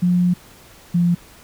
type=tone pair in turn; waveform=sine; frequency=178 / 173.63 Hz; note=F3 / F3; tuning=+33 / -10 cents; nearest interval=unison; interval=43 cents; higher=first; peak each=-13 dBFS; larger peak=neither; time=0.02-0.34 / 0.94-1.15 s; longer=first; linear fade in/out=10 ms; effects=pink hiss -46 dBFS RMS until 1.43 s